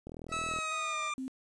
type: click train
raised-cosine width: 2 ms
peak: -30 dBFS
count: 22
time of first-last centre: 0.07-0.587 s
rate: 40.6 Hz
type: tone with vibrato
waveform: 20% pulse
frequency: 641 Hz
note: E5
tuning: 49 cents flat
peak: -38 dBFS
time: 0.28-1.12 s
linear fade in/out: 50 ms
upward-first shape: square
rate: 2.3 Hz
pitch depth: 22 cents each way
type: tone with pitch glide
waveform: 25% pulse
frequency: 1300 to 1192.1 Hz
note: E6 to D6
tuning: -24 to +26 cents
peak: -29 dBFS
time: 0.32-1.14 s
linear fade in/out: 5 ms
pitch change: -150 cents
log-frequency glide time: 0.48-1.03 s
type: tone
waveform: sine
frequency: 261.6 Hz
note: C4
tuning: in tune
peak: -35 dBFS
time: 1.18-1.28 s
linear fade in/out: 0 ms
effects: resampled to 22050 Hz + 10-bit